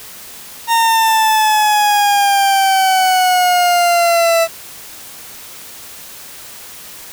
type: exponential sweep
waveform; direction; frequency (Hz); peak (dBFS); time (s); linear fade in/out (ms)
40% pulse; down; 925 to 659.3; -9; 0.67-4.48; 50
effects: white hiss -34 dBFS RMS until 7.12 s